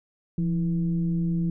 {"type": "tone with frequency modulation", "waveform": "sine", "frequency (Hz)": 170.2, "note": "F3", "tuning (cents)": -44, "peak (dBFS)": -22, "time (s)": [0.38, 1.5], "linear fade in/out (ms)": 2, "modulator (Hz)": 155, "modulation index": 0.49, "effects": []}